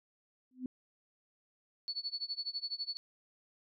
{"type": "tone with exponential growth", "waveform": "sine", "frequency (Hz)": 254.6, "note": "C4", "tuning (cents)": -47, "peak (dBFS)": -32, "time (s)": [0.51, 0.66], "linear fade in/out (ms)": 2, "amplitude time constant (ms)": 31}
{"type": "tone with tremolo", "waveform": "sine", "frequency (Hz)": 4435, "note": "C#8", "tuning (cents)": 0, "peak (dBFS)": -33, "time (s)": [1.88, 2.97], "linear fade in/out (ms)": 0, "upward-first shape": "sine", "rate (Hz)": 12, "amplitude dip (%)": 95}
{"effects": []}